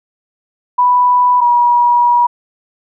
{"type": "tone pair in turn", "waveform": "sine", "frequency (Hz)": [987.8, 963], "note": ["B5", "B5"], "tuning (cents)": [0, -44], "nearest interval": "unison", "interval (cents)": 44, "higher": "first", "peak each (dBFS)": -7, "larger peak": "neither", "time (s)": [[0.78, 1.41], [1.41, 2.27]], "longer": "second", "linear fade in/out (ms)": 10, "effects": []}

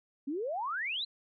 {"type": "exponential sweep", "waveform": "sine", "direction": "up", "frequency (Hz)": [261.6, 4186], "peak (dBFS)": -32, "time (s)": [0.27, 1.05], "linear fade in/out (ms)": 10, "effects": []}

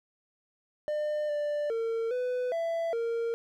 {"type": "tone with pitch steps", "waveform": "triangle", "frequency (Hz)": [601, 590, 455.5, 499.3, 666, 463.1], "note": ["D5", "D5", "A#4", "B4", "E5", "A#4"], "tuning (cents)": [40, 8, -40, 19, 18, -11], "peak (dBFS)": -26, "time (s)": [0.88, 3.34], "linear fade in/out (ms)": 0, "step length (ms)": 410, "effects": []}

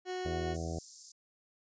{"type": "tone", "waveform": "30% pulse", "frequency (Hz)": 367.1, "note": "F#4", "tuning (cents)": -14, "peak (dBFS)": -33, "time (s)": [0.05, 0.57], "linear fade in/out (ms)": 50}
{"type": "harmonic tone", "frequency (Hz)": 82.41, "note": "E2", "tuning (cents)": 0, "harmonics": [1, 2, 3, 4, 5, 6, 7, 8, 9], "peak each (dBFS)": [-38, -41, -48, -44, -46, -48, -48, -47, -48], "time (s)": [0.25, 0.79], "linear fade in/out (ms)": 5}
{"type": "high-pass noise", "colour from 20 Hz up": "white", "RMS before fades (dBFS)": -46, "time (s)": [0.54, 1.12], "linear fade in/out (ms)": 5, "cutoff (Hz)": 4800, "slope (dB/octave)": 48}
{"effects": ["resampled to 16000 Hz"]}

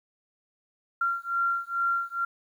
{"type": "beating tone pair", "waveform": "sine", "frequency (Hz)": [1377, 1379.3], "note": ["F6", "F6"], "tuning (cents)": [-25, -22], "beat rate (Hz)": 2.3, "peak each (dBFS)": -28, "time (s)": [1.01, 2.25], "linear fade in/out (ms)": 5, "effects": ["10-bit"]}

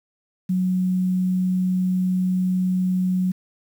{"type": "tone with quantisation", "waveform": "sine", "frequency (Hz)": 184.1, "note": "F#3", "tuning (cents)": -8, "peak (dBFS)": -18, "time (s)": [0.49, 3.32], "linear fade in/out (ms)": 10, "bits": 8, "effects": []}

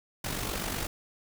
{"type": "noise with amplitude modulation", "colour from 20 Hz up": "pink", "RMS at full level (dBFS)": -31, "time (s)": [0.24, 0.87], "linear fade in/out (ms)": 5, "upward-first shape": "sine", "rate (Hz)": 48, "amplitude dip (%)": 55, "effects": []}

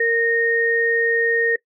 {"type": "tone pair together", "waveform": "sine", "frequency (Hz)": [462.8, 1851], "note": ["A#4", "A#6"], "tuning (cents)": [-13, -13], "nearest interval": "2 octaves", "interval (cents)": 2400, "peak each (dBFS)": [-19, -18], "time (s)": [0, 1.56], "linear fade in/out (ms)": 5, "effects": ["noise-tail reverb RT60 0.1 s tail -21 dB re dry"]}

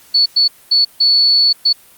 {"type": "tone bursts at uneven times", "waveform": "sine", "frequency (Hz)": 4435, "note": "C#8", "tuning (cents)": 0, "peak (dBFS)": -8, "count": 5, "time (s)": [[0.14, 0.26], [0.36, 0.48], [0.71, 0.85], [1, 1.53], [1.65, 1.73]], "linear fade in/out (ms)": 10, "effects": ["white hiss -45 dBFS RMS until 1.97 s", "Opus 48 kbps"]}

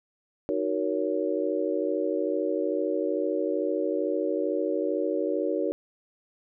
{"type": "chord", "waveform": "sine", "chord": "D# minor seventh", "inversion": "none", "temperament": "just", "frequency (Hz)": [311.1, 373.4, 466.7, 560], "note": ["D#4", "F#4", "A#4", "C#5"], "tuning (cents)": [0, 16, 2, 18], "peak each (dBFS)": -30, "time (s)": [0.49, 5.72], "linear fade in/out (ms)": 0, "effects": []}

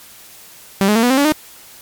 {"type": "tone with pitch steps", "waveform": "sawtooth", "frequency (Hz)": [195.4, 210.6, 227.1, 244.8, 263.9, 284.4, 306.6], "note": ["G3", "G#3", "A#3", "B3", "C4", "C#4", "D#4"], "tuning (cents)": [-5, 24, -45, -15, 15, 45, -25], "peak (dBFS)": -7, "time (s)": [0.81, 1.321], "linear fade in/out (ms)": 0, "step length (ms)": 73, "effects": ["white hiss -41 dBFS RMS until 1.81 s", "MP3 96 kbps"]}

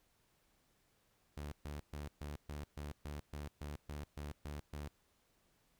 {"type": "tone bursts", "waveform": "sawtooth", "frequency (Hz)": 73.42, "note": "D2", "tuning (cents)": 0, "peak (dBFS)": -39, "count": 13, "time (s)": [1.37, 4.88], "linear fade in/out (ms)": 0, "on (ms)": 150, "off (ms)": 130, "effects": ["pink hiss -75 dBFS RMS until 5.79 s"]}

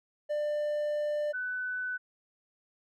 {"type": "tone pair in turn", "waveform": ["triangle", "sine"], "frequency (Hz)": [595, 1499.3], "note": ["D5", "F#6"], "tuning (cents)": [22, 22], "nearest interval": "octave + major third", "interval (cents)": 1600, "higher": "second", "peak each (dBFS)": [-26, -31], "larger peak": "first", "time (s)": [[0.29, 1.33], [1.33, 1.98]], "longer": "first", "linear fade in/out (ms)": 20, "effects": ["MP3 96 kbps"]}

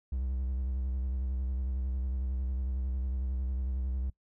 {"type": "tone with vibrato", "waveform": "triangle", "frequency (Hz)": 64.4, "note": "C2", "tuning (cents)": -27, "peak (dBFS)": -28, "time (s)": [0.12, 4.1], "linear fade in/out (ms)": 5, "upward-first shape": "square", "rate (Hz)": 11, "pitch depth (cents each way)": 53, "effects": ["noise-tail reverb RT60 0.1 s tail -22 dB re dry"]}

